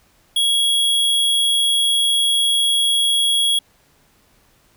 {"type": "tone", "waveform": "square", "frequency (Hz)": 3322, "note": "G#7", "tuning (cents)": 0, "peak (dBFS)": -15, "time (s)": [0.36, 3.59], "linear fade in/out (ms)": 5, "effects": ["pink hiss -57 dBFS RMS until 4.76 s"]}